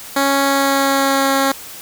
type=tone with pitch glide; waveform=10% pulse; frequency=276.5 to 272.1 Hz; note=C#4 to C#4; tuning=-4 to -32 cents; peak=-5 dBFS; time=0.16-1.52 s; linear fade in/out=5 ms; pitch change=-28 cents; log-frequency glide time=0.43-1.32 s; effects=white hiss -34 dBFS RMS until 1.81 s